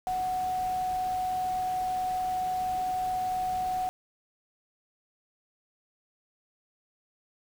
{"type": "tone in noise", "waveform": "sine", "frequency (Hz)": 740, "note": "F#5", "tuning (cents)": 0, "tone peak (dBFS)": -27, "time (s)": [0.07, 3.89], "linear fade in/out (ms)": 0, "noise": "pink", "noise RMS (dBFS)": -45, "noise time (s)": [0.07, 3.89], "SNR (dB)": 15, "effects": []}